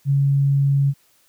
sine tone, 139.4 Hz, C#3, 10 cents sharp, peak -14 dBFS, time 0.05-0.94 s, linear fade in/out 50 ms, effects white hiss -59 dBFS RMS until 1.28 s

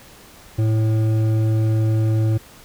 sine tone with hard clipping, 110 Hz, A2, in tune, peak -17 dBFS, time 0.58-2.38 s, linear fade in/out 10 ms, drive 9 dB, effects pink hiss -45 dBFS RMS until 2.64 s

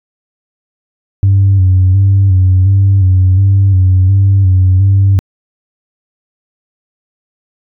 sine tone with vibrato, 95.4 Hz, G2, 47 cents flat, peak -3 dBFS, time 1.23-5.19 s, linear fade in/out 0 ms, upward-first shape square, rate 1.4 Hz, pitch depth 46 cents each way, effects tanh soft clip ceiling -2 dBFS

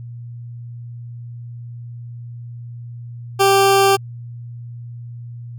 20% pulse tone, 392.1 Hz, G4, in tune, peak -6 dBFS, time 3.39-3.97 s, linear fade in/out 20 ms, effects added 119 Hz sine -30 dBFS peak until 5.58 s

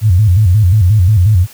sine tone with vibrato, 98 Hz, G2, in tune, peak -5 dBFS, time 0.01-1.47 s, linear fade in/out 50 ms, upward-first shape square, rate 5.6 Hz, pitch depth 170 cents each way, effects white hiss -38 dBFS RMS until 1.53 s

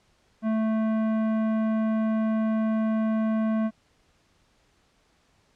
triangle tone with tanh clipping, 220 Hz, A3, in tune, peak -24 dBFS, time 0.42-3.71 s, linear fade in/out 50 ms, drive 18 dB, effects pink hiss -65 dBFS RMS until 5.55 s + low-pass 7000 Hz 12 dB/octave

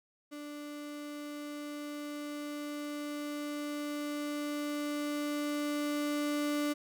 35% pulse tone with level ramp, 293.7 Hz, D4, in tune, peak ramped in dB -40 to -28 dBFS, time 0.31-6.74 s, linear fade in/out 20 ms, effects none

